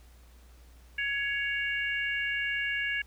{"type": "harmonic tone", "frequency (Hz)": 558, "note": "C#5", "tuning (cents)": 11, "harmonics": [3, 4, 5], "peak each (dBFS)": [-31, -33, -35], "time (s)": [0.98, 3.02], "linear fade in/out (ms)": 5, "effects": ["added 60 Hz sine -52 dBFS peak until 3.06 s", "pink hiss -62 dBFS RMS until 3.06 s"]}